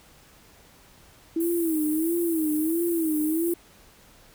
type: tone with vibrato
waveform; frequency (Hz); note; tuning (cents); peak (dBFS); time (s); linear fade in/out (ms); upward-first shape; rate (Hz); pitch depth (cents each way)
sine; 323.9; E4; -30; -22; 1.36-3.54; 5; sine; 1.5; 110
type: high-pass noise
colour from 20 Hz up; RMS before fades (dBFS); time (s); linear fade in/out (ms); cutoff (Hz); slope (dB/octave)
pink; -35; 1.4-3.54; 5; 9200; 48
effects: pink hiss -54 dBFS RMS until 4.34 s